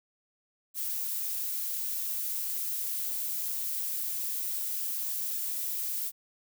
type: noise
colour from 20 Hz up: violet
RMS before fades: -33 dBFS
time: 0.74-6.12 s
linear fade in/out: 50 ms
effects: none